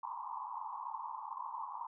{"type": "band-pass noise", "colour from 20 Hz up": "pink", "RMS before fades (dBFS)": -43, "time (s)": [0.03, 1.87], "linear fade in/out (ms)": 5, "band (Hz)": [860, 1100], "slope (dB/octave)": 96, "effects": []}